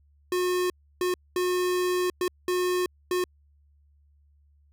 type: tone bursts at uneven times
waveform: square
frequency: 361.6 Hz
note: F#4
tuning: 40 cents flat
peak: -24 dBFS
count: 6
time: 0.32-0.7 / 1.01-1.14 / 1.36-2.1 / 2.21-2.28 / 2.48-2.86 / 3.11-3.24 s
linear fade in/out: 2 ms
effects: added 72 Hz sine -58 dBFS peak until 4.72 s